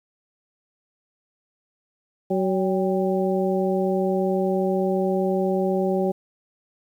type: harmonic tone with a mistuned harmonic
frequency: 188.2 Hz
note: F#3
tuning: 30 cents sharp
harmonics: 1 / 2 / 3 / 4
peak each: -24 / -23 / -26 / -30 dBFS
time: 2.3-6.12 s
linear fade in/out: 10 ms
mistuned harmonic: 4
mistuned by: +78 cents
effects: 9-bit